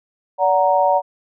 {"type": "chord", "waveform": "sine", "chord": "D augmented", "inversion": "none", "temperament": "equal with one note detuned", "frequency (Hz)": [575.2, 740, 932.3], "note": ["D5", "F#5", "A#5"], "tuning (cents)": [-36, 0, 0], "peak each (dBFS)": -17, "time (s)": [0.38, 1.02], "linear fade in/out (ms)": 50, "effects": []}